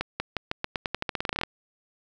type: accelerating click train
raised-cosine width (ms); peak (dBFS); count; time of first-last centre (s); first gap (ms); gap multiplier
0.3; -11; 19; 0.01-1.435; 190; 0.88
effects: none